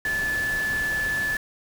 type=tone in noise; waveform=sine; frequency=1735 Hz; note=A6; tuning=25 cents flat; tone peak=-23 dBFS; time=0.05-1.37 s; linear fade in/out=2 ms; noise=pink; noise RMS=-35 dBFS; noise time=0.05-1.37 s; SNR=+9 dB; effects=none